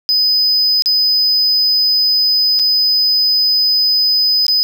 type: tone with dropouts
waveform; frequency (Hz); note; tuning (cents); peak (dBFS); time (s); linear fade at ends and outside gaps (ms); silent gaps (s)
triangle; 5010; D#8; +11; -9; 0.09-4.63; 0; 0.822-0.859 / 2.591-2.596 / 4.466-4.482
effects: none